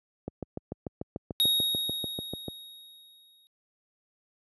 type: click train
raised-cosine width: 2 ms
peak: -20 dBFS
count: 16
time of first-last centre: 0.28-2.483 s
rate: 6.81 Hz
type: tone with exponential decay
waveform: square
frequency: 3759 Hz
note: A#7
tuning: 14 cents sharp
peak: -21 dBFS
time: 1.4-3.47 s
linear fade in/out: 0 ms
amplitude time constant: 450 ms
effects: high-pass 80 Hz 12 dB/octave + resampled to 32000 Hz